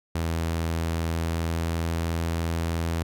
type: tone with pitch glide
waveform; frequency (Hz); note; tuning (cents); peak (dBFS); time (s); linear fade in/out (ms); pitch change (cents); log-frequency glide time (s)
sawtooth; 82.41 to 83.08; E2 to E2; 0 to +14; -21; 0.15-3.03; 5; +14; 1.03-1.96
effects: none